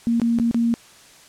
sine tone with dropouts, 233.1 Hz, A#3, in tune, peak -16 dBFS, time 0.07-0.74 s, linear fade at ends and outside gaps 0 ms, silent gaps 0.199-0.217 / 0.387-0.398 / 0.512-0.545 s, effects white hiss -48 dBFS RMS until 1.28 s + low-pass 9000 Hz 12 dB/octave

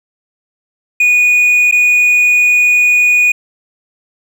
triangle tone with dropouts, 2463 Hz, D#7, 18 cents flat, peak -5 dBFS, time 1-3.32 s, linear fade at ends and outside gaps 5 ms, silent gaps 1.713-1.723 s, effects none

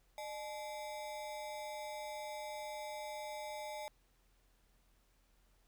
square ring-modulated tone, 731 Hz, F#5, 21 cents flat, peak -40 dBFS, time 0.18-3.88 s, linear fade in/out 0 ms, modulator 124 Hz, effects added 42 Hz sine -70 dBFS peak until 5.67 s + pink hiss -75 dBFS RMS until 5.67 s

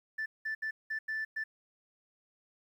sine tone bursts at uneven times, 1760 Hz, A6, in tune, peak -31 dBFS, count 6, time 0.18-0.26 / 0.45-0.55 / 0.62-0.71 / 0.9-0.99 / 1.08-1.25 / 1.36-1.44 s, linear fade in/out 10 ms, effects tanh soft clip ceiling -30 dBFS + 11-bit

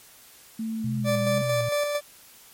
sine tone with pitch glide, 222.8 to 202 Hz, A3 to G#3, +22 to -48 cents, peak -27 dBFS, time 0.59-1.42 s, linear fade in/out 5 ms, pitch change -170 cents, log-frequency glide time 0.77-1.23 s
sine tone with vibrato, 123.47 Hz, B2, in tune, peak -27 dBFS, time 0.84-1.69 s, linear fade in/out 5 ms, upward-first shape triangle, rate 2.2 Hz, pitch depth 87 cents each way
40% pulse tone with tremolo, 585 Hz, D5, 7 cents flat, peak -21 dBFS, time 1.04-2.01 s, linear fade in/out 50 ms, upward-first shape square, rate 4.4 Hz, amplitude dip 35%
effects white hiss -51 dBFS RMS until 2.53 s + MP3 64 kbps

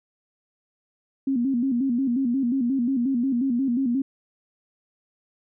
sine tone with vibrato, 254 Hz, B3, 49 cents sharp, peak -20 dBFS, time 1.27-4.02 s, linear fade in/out 5 ms, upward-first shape square, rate 5.6 Hz, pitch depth 110 cents each way, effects none

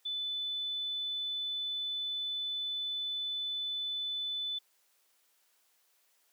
sine tone, 3500 Hz, A7, 10 cents flat, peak -33 dBFS, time 0.05-4.59 s, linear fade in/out 10 ms, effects white hiss -71 dBFS RMS until 6.32 s + high-pass 400 Hz 12 dB/octave

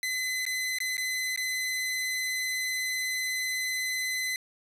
sawtooth tone with dropouts, 2027 Hz, B6, 45 cents sharp, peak -25 dBFS, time 0.03-4.36 s, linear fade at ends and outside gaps 1 ms, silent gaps 0.453-0.464 / 0.786-0.803 / 0.969-0.979 / 1.361-1.375 s, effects resampled to 32000 Hz

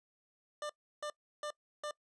25% pulse tone bursts, 596 Hz, D5, 25 cents sharp, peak -34 dBFS, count 4, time 0.62-1.91 s, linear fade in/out 2 ms, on 75 ms, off 330 ms, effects noise-tail reverb RT60 0.1 s tail -22 dB re dry + resampled to 22050 Hz

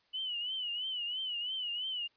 sine tone with vibrato, 2965 Hz, F#7, 3 cents sharp, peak -34 dBFS, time 0.13-2.08 s, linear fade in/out 20 ms, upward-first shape triangle, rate 3 Hz, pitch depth 110 cents each way, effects white hiss -71 dBFS RMS until 2.16 s + resampled to 11025 Hz

